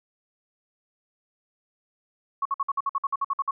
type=tone bursts; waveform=sine; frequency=1106 Hz; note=C#6; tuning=4 cents flat; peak=-22 dBFS; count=13; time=2.42-3.51 s; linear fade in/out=5 ms; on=34 ms; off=54 ms; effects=none